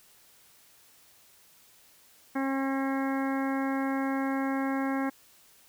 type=harmonic tone; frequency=270 Hz; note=C#4; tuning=45 cents flat; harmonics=1 / 2 / 3 / 4 / 5 / 6 / 7 / 8; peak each=-28 / -37 / -36 / -39 / -43 / -40 / -44 / -44 dBFS; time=2.35-5.1 s; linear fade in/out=10 ms; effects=white hiss -59 dBFS RMS until 5.68 s